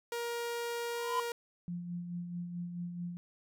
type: tone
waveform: sawtooth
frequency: 471.8 Hz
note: A#4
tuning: 21 cents sharp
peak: -31 dBFS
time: 0.12-1.32 s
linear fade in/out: 2 ms
type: tone with exponential growth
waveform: triangle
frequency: 1007 Hz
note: B5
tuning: 33 cents sharp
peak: -25 dBFS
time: 0.85-1.2 s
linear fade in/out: 2 ms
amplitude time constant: 75 ms
type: tone with tremolo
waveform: sine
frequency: 174.61 Hz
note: F3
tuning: in tune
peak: -35 dBFS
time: 1.68-3.17 s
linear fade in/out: 0 ms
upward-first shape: sine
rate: 4.6 Hz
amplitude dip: 45%
effects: none